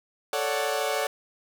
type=chord; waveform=sawtooth; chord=D major seventh; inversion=second; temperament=equal; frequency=440 / 554.4 / 587.3 / 740 Hz; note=A4 / C#5 / D5 / F#5; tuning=0 / 0 / 0 / 0 cents; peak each=-27 dBFS; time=0.33-1.07 s; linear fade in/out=2 ms; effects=none